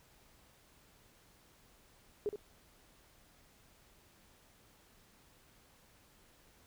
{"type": "tone with echo", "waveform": "sine", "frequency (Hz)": 415.3, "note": "G#4", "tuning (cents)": 0, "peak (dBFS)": -31, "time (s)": [2.26, 2.29], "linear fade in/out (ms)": 0, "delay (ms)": 68, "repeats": 1, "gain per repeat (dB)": -8, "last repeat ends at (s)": 2.358, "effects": ["pink hiss -65 dBFS RMS until 6.66 s"]}